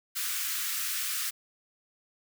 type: high-pass noise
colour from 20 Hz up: white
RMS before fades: -32 dBFS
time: 0.15-1.31 s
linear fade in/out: 20 ms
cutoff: 1200 Hz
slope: 48 dB/octave
effects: none